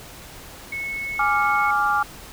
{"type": "tone", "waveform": "sine", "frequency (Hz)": 2198, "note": "C#7", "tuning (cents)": -15, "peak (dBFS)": -26, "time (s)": [0.72, 1.71], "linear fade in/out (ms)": 5}
{"type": "chord", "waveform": "sine", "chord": "D diminished", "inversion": "second", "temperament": "equal", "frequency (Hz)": [830.6, 1174.7, 1396.9], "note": ["Ab5", "D6", "F6"], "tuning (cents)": [0, 0, 0], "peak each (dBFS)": -22, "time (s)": [1.19, 2.03], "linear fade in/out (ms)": 5}
{"effects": ["pink hiss -41 dBFS RMS until 2.32 s"]}